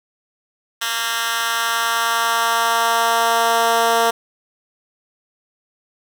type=tone with high-pass filter sweep; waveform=10% pulse; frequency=230.4 Hz; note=A#3; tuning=20 cents flat; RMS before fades=-18 dBFS; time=0.81-4.11 s; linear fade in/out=10 ms; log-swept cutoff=2000 to 520 Hz; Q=1.2; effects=none